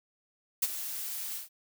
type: noise with ADSR envelope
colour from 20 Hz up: blue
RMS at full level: -25 dBFS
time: 0.62-1.49 s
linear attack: 9 ms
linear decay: 36 ms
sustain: -12 dB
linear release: 140 ms
effects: none